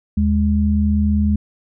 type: tone pair together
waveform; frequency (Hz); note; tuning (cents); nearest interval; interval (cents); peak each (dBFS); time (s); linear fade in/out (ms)
sine; 77.8 / 207.7; D#2 / G#3; 0 / 0; octave + perfect fourth; 1700; -16; 0.17-1.36; 5
effects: none